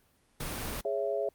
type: noise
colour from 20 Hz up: pink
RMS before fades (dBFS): -36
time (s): 0.4-0.81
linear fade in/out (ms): 5
type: chord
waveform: sine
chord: C# minor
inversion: second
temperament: just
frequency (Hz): 415.8 / 554.4 / 665.2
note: G#4 / C#5 / E5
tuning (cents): +2 / 0 / +16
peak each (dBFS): -33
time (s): 0.85-1.29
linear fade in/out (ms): 2
effects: pink hiss -68 dBFS RMS until 1.34 s + Opus 32 kbps